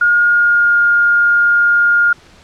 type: tone with pitch glide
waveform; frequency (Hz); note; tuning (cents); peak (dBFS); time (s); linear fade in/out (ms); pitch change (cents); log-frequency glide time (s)
sine; 1427 to 1416.3; F6 to F6; +37 to +24; -8; 0.01-2.13; 5; -13; 0.21-0.81
effects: pink hiss -44 dBFS RMS until 2.43 s + low-pass 6000 Hz 12 dB/octave